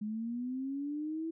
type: linear sweep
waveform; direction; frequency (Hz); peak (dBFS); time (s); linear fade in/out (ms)
sine; up; 207.6 to 329.6; -34; 0.01-1.31; 10
effects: none